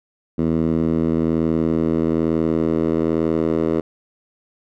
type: tone with band-pass filter sweep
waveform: 10% pulse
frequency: 81.1 Hz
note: E2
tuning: 28 cents flat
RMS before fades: -19 dBFS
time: 0.38-3.81 s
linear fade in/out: 10 ms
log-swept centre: 240 to 390 Hz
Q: 1.3
effects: none